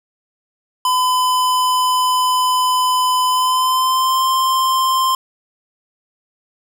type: tone with pitch glide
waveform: square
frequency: 1010 to 1047.4 Hz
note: B5 to C6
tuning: +39 to +1 cents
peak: -14 dBFS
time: 0.85-5.15 s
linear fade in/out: 2 ms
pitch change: +62 cents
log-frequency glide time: 3.26-4.25 s
effects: none